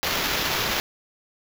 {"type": "noise with sample-and-hold", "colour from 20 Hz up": "white", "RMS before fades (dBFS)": -25, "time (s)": [0.03, 0.8], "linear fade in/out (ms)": 0, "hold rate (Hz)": 8820, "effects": []}